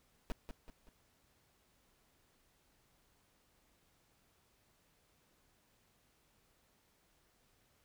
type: noise with echo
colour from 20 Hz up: brown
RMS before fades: -37 dBFS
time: 0.3-0.32 s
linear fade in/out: 0 ms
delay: 190 ms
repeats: 3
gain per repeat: -7 dB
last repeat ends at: 0.89 s
effects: pink hiss -73 dBFS RMS until 7.84 s